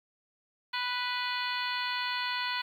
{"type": "harmonic tone with a mistuned harmonic", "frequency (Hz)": 493.9, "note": "B4", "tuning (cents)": 0, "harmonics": [2, 3, 4, 5, 6, 7, 8, 9], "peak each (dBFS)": [-35, -37, -38, -39, -40, -40, -41, -42], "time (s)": [0.73, 2.62], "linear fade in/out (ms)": 10, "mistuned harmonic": 8, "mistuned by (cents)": 76, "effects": ["10-bit"]}